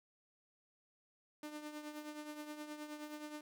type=tone with tremolo; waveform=sawtooth; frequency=300.3 Hz; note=D4; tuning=39 cents sharp; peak=-39 dBFS; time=1.43-3.41 s; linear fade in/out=2 ms; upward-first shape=triangle; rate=9.5 Hz; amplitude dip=65%; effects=none